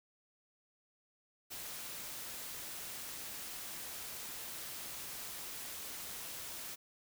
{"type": "noise", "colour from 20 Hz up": "white", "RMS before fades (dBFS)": -45, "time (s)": [1.5, 6.76], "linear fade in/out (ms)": 20, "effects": []}